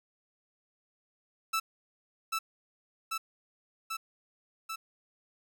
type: tone with echo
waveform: sawtooth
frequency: 1318.5 Hz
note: E6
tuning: in tune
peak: -24 dBFS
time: 1.53-1.6 s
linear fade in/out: 10 ms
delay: 790 ms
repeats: 4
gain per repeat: -2 dB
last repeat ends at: 4.76 s
effects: none